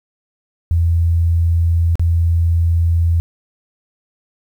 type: tone with dropouts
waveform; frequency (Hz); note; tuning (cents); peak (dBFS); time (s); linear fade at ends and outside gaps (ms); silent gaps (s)
sine; 84; E2; +33; -11; 0.71-3.2; 0; 1.955-1.995
effects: 8-bit